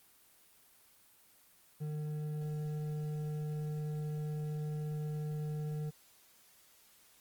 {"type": "tone with hard clipping", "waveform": "triangle", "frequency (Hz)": 151.3, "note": "D#3", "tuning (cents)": -48, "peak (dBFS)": -37, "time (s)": [1.8, 5.91], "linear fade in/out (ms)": 20, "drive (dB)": 11, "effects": ["white hiss -64 dBFS RMS until 7.2 s", "Opus 24 kbps"]}